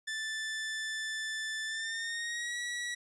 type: tone with pitch glide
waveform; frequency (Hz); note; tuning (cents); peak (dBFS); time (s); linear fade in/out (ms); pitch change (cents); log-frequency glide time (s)
sawtooth; 1760 to 1930.4; A6 to B6; 0 to -40; -31; 0.07-2.95; 10; +160; 1.66-2.59
effects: resampled to 22050 Hz